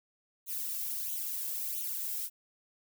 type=noise with flanger; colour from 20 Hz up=violet; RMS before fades=-36 dBFS; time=0.46-2.3 s; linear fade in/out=50 ms; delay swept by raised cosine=0.29 to 1.89 ms; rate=1.5 Hz; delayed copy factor=+0.8; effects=none